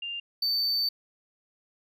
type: tone pair in turn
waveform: sine / triangle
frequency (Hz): 2797 / 4558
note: F7 / C#8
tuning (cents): +2 / +47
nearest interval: minor sixth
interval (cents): 845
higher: second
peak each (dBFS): -32 / -23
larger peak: second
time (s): 0.02-0.2 / 0.42-0.89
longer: second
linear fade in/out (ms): 5
effects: none